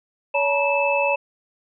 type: tone cluster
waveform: sine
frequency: 564 / 874 / 956 / 2624 Hz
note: C#5 / A5 / A#5 / E7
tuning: +30 / -12 / +43 / -9 cents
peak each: -21 / -27 / -25 / -22 dBFS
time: 0.34-1.16 s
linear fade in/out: 10 ms
effects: none